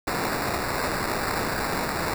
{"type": "noise with sample-and-hold", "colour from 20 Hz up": "white", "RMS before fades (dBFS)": -27, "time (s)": [0.07, 2.14], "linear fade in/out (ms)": 5, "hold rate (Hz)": 3150, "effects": []}